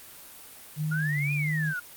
sine tone with vibrato, 149.9 Hz, D3, 36 cents sharp, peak -26 dBFS, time 0.76-1.74 s, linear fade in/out 50 ms, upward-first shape sine, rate 1.5 Hz, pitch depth 68 cents each way
sine exponential two-way sweep, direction up then down, 1405 to 2489 to 1405 Hz, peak -29 dBFS, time 0.91-1.8 s, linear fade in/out 10 ms, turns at 1.33 s
effects white hiss -47 dBFS RMS until 1.96 s + Opus 32 kbps

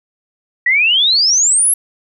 sine exponential sweep, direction up, 1900 to 11410 Hz, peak -9 dBFS, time 0.66-1.74 s, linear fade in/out 5 ms, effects none

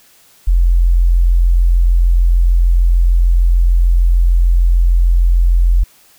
sine tone, 43.31 Hz, F1, 14 cents flat, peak -7 dBFS, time 0.47-5.84 s, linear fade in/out 10 ms, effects white hiss -48 dBFS RMS until 6.18 s

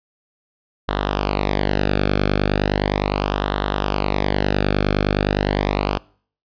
sawtooth tone with flanger, 49.79 Hz, G1, 28 cents sharp, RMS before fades -20 dBFS, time 0.88-5.98 s, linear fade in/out 10 ms, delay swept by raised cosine 0.42 to 1.04 ms, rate 0.37 Hz, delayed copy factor -0.75, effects noise-tail reverb RT60 0.5 s tail -24 dB re dry + resampled to 11025 Hz

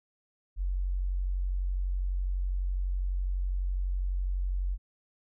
sine tone, 46 Hz, F#1, 9 cents flat, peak -27 dBFS, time 0.56-4.78 s, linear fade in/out 50 ms, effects none

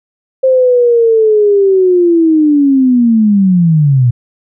sine linear sweep, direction down, 528 to 117.5 Hz, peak -5 dBFS, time 0.43-4.11 s, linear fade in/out 10 ms, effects none

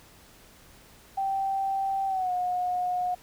sine tone with pitch glide, 779 to 722.6 Hz, G5 to F#5, -11 to -41 cents, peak -25 dBFS, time 1.17-3.15 s, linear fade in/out 10 ms, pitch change -130 cents, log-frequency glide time 2.07-2.32 s, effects pink hiss -54 dBFS RMS until 3.22 s

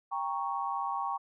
sine chord, G diminished, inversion none, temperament equal with one note detuned, 793.1 / 932.3 / 1108.7 Hz, G5 / Bb5 / Db6, +20 / 0 / 0 cents, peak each -35 / -36 / -34 dBFS, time 0.11-1.18 s, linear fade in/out 20 ms, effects none

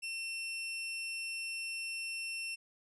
sawtooth tone, 2700 Hz, E7, 41 cents sharp, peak -34 dBFS, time 0.02-2.56 s, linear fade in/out 20 ms, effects resampled to 24000 Hz

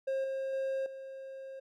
triangle tone with level steps, 535 Hz, C5, 38 cents sharp, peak -28 / -31 / -29 / -40 dBFS, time 0.07-1.6 s, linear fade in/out 10 ms, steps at 0.24 / 0.53 / 0.86 s, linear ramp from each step 2 ms, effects none

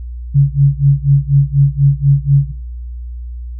sine tone with tremolo, 140 Hz, C#3, 18 cents sharp, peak -4 dBFS, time 0.34-2.52 s, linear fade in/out 20 ms, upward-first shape sine, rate 4.1 Hz, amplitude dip 100%, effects noise-tail reverb RT60 1.0 s tail -23 dB re dry + added 60 Hz sine -23 dBFS peak until 3.59 s

